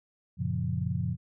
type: chord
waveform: sine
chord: Gb major seventh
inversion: none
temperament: equal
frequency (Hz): 92.5 / 116.54 / 138.59 / 174.61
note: Gb2 / Bb2 / Db3 / F3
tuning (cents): 0 / 0 / 0 / 0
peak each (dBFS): -33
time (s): 0.37-1.17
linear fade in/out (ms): 50
effects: none